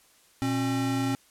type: tone pair together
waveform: square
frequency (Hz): 120.09 / 270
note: B2 / C#4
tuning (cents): -48 / -45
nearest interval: octave + major second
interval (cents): 1403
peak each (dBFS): -31 / -27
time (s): 0.42-1.15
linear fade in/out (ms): 0
effects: white hiss -60 dBFS RMS until 1.3 s + low-pass 12000 Hz 12 dB/octave